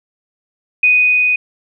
sine tone with level ramp, 2489 Hz, D#7, in tune, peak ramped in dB -7 to -11 dBFS, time 0.83-1.36 s, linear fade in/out 5 ms, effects none

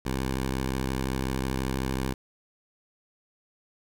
10% pulse tone with vibrato, 65.6 Hz, C2, 5 cents sharp, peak -19 dBFS, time 0.05-2.14 s, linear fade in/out 10 ms, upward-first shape sine, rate 13 Hz, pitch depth 41 cents each way, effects 10-bit

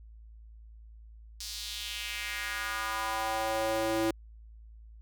square tone with high-pass filter sweep, 110.7 Hz, A2, 11 cents sharp, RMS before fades -33 dBFS, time 1.4-4.11 s, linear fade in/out 5 ms, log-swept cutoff 5000 to 350 Hz, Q 2.3, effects added 55 Hz sine -48 dBFS peak until 5.01 s

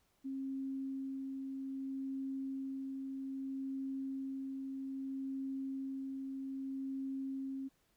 sine tone with tremolo, 268.7 Hz, C4, 46 cents sharp, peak -37 dBFS, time 0.24-7.69 s, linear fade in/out 20 ms, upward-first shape sine, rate 0.62 Hz, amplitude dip 25%, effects pink hiss -75 dBFS RMS until 7.96 s

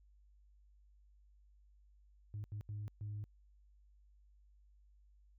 sine tone bursts at uneven times, 104.2 Hz, G#2, 6 cents sharp, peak -39 dBFS, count 4, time 2.34-2.44 / 2.52-2.61 / 2.69-2.88 / 3.01-3.24 s, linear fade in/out 0 ms, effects tanh soft clip ceiling -38 dBFS + added 50 Hz sine -63 dBFS peak until 5.38 s

